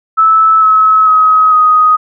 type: tone with pitch steps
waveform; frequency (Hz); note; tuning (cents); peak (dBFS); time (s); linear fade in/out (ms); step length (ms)
sine; 1308 / 1288.5 / 1269.3 / 1250.4; E6 / E6 / D#6 / D#6; -14 / -40 / +34 / +8; -4; 0.17-1.97; 20; 450
effects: none